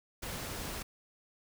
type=noise; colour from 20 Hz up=pink; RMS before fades=-40 dBFS; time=0.22-0.83 s; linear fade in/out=10 ms; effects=none